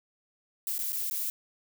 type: noise with dropouts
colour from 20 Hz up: violet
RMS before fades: -32 dBFS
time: 0.67-1.3 s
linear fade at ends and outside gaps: 1 ms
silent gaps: 0.782-0.79 / 0.922-0.929 / 1.1-1.11 s
effects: none